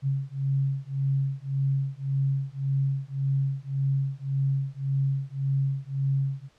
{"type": "beating tone pair", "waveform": "sine", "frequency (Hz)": [135.9, 137.7], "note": ["C#3", "C#3"], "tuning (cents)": [-34, -11], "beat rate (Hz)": 1.8, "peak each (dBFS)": -27, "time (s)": [0.02, 6.49], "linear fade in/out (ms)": 50, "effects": ["pink hiss -63 dBFS RMS until 6.58 s", "low-pass 6000 Hz 12 dB/octave"]}